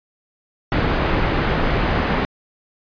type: low-pass noise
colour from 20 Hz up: pink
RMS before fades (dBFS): -19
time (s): 0.72-2.25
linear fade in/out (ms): 0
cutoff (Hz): 2200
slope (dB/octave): 12
effects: resampled to 11025 Hz